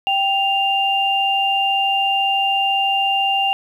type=tone pair together; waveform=sine; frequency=784 / 2794 Hz; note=G5 / F7; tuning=0 / 0 cents; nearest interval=octave + minor seventh; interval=2200 cents; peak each=-18 / -18 dBFS; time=0.07-3.53 s; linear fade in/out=0 ms; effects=8-bit